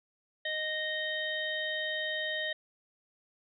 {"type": "harmonic tone", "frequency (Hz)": 620, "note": "D#5", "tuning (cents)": -6, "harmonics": [1, 3, 5, 6], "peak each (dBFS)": [-38, -34, -39, -39], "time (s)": [0.45, 2.53], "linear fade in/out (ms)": 5, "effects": []}